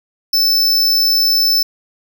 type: tone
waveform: square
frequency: 5280 Hz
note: E8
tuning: 2 cents sharp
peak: -11 dBFS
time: 0.33-1.63 s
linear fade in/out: 5 ms
effects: none